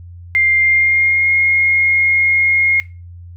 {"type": "tone with pitch glide", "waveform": "sine", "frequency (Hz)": [2100, 2145], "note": ["C7", "C7"], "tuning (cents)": [6, 42], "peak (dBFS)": -10, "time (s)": [0.35, 2.8], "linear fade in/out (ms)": 0, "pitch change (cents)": 36, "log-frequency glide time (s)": [0.56, 1.31], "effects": ["noise-tail reverb RT60 0.3 s tail -20 dB re dry", "added 87 Hz sine -32 dBFS peak until 3.36 s"]}